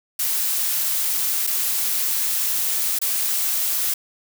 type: noise with dropouts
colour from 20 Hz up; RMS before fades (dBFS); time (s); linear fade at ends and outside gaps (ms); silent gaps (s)
blue; -22; 0.19-3.94; 5; 1.468-1.472 / 2.989-3.015
effects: none